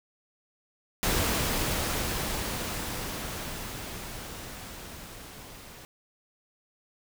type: noise with level ramp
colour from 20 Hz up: pink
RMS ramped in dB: -26 to -47 dBFS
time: 1.03-5.85 s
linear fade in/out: 0 ms
effects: none